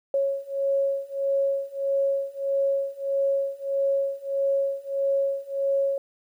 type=beating tone pair; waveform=sine; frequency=550 / 551.6 Hz; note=C#5 / C#5; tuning=-14 / -9 cents; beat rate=1.6 Hz; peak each=-26 / -25 dBFS; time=0.14-5.98 s; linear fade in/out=2 ms; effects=10-bit